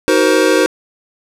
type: chord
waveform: square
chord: C half-diminished seventh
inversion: first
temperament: just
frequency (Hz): 314 / 376.7 / 470.9 / 523.3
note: Eb4 / Gb4 / Bb4 / C5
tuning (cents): +16 / +31 / +18 / 0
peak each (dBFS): -16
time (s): 0.08-0.66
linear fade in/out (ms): 0
effects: low-pass 11000 Hz 12 dB/octave